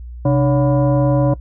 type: tone with frequency modulation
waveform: sine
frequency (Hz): 132.4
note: C3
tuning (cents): +21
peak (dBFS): -11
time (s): 0.25-1.34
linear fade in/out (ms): 5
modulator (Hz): 431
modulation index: 1.1
effects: noise-tail reverb RT60 0.1 s tail -20 dB re dry + added 60 Hz sine -29 dBFS peak until 1.4 s